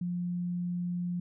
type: tone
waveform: sine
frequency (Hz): 176.4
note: F3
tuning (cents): +18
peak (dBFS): -30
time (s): 0.01-1.2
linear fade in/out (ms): 5
effects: none